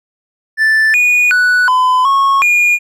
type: tone with pitch steps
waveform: triangle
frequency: 1761 / 2457 / 1480 / 1013 / 1097 / 2430 Hz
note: A6 / D#7 / F#6 / B5 / C#6 / D#7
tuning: +1 / -22 / 0 / +44 / -18 / -42 cents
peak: -6 dBFS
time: 0.57-2.79 s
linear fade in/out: 50 ms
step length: 370 ms
effects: none